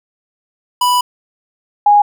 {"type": "tone pair in turn", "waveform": ["square", "sine"], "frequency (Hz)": [987.8, 825.1], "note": ["B5", "G#5"], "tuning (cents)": [0, -12], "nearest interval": "minor third", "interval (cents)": 312, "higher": "first", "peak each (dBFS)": [-11, -5], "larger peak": "second", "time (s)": [[0.81, 1.01], [1.86, 2.02]], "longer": "first", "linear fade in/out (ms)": 5, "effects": []}